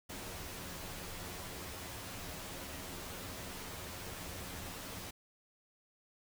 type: noise with comb filter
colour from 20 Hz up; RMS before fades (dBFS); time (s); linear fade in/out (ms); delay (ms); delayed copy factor
pink; -45; 0.09-5.11; 10; 11; +0.6
effects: none